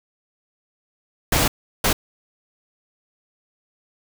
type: noise bursts at uneven times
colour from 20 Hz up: pink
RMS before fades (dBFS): -18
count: 2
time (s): 1.32-1.48 / 1.84-1.93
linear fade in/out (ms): 5
effects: none